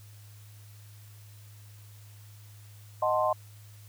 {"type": "chord", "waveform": "sine", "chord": "D# diminished seventh", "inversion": "none", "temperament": "equal", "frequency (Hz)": [622.3, 740, 880, 1046.5], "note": ["D#5", "F#5", "A5", "C6"], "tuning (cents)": [0, 0, 0, 0], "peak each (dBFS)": [-27, -31, -33, -28], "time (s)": [3.02, 3.33], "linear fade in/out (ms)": 5, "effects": ["added 104 Hz sine -48 dBFS peak until 3.88 s", "white hiss -58 dBFS RMS until 3.88 s"]}